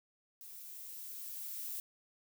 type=noise with level ramp; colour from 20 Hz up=violet; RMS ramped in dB=-51 to -41 dBFS; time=0.41-1.8 s; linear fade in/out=0 ms; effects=none